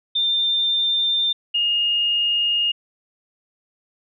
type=tone pair in turn; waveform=sine; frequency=3595 / 2845 Hz; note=A7 / F7; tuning=+36 / +31 cents; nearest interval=major third; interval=405 cents; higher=first; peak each=-17 dBFS; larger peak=neither; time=0.15-1.33 / 1.54-2.72 s; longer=neither; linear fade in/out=10 ms; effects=none